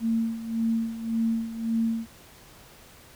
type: tone with tremolo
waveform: sine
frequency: 227 Hz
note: A#3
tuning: 46 cents flat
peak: -21 dBFS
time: 0-2.07 s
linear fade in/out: 50 ms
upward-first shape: sine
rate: 1.8 Hz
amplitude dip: 75%
effects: pink hiss -51 dBFS RMS until 3.15 s